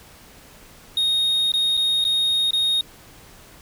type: tone with dropouts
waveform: triangle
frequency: 3722 Hz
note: A#7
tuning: 3 cents flat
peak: -16 dBFS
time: 0.97-2.81 s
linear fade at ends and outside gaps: 2 ms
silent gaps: 1.519-1.538 / 1.77-1.774 / 2.042-2.05 / 2.508-2.532 s
effects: pink hiss -47 dBFS RMS until 3.61 s